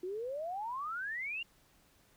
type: exponential sweep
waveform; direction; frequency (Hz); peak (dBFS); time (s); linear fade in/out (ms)
sine; up; 351.6 to 2850; -36; 0.03-1.43; 5
effects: pink hiss -67 dBFS RMS until 2.16 s